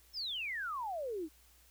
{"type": "exponential sweep", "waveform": "sine", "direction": "down", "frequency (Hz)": [5470, 293.7], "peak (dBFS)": -36, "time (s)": [0.13, 1.29], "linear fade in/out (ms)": 50, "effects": ["added 60 Hz sine -65 dBFS peak until 1.7 s", "white hiss -65 dBFS RMS until 1.7 s"]}